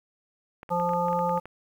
clicks, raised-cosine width 0.5 ms, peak -26 dBFS, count 11, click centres 0.631 / 0.692 / 0.799 / 0.892 / 0.935 / 1.084 / 1.13 / 1.191 / 1.294 / 1.376 / 1.456 s
harmonic tone, 174.61 Hz, F3, in tune, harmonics 1 / 3 / 5 / 7, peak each -31 / -28 / -26 / -32 dBFS, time 0.7-1.4 s, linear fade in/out 20 ms
effects 9-bit

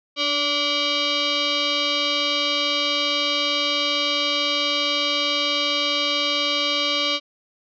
sine tone with frequency modulation, 293.7 Hz, D4, in tune, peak -19 dBFS, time 0.16-7.2 s, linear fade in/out 50 ms, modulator 868 Hz, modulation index 4.9, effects none

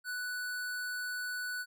square tone, 1484 Hz, F#6, 5 cents sharp, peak -36 dBFS, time 0.04-1.66 s, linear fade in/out 50 ms, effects none

